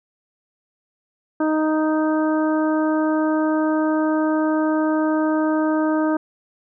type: harmonic tone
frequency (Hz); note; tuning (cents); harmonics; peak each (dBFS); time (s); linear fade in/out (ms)
311.1; D#4; 0; 1 / 2 / 3 / 4 / 5; -18 / -24 / -28 / -30 / -32; 1.4-6.17; 5
effects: none